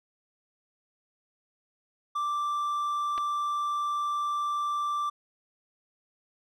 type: tone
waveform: triangle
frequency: 1174.7 Hz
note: D6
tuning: in tune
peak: -25 dBFS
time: 2.15-5.1 s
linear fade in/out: 10 ms
type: clicks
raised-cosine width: 0.3 ms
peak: -24 dBFS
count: 2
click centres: 3.178 / 3.181 s
effects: none